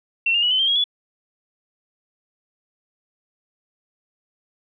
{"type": "tone with pitch steps", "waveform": "sine", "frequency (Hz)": [2711, 2818, 2929, 3045, 3165, 3290, 3420], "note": ["E7", "F7", "F#7", "F#7", "G7", "G#7", "A7"], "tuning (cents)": [48, 15, -18, 49, 16, -17, -50], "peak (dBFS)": -16, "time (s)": [0.26, 0.841], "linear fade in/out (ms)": 5, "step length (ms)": 83, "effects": []}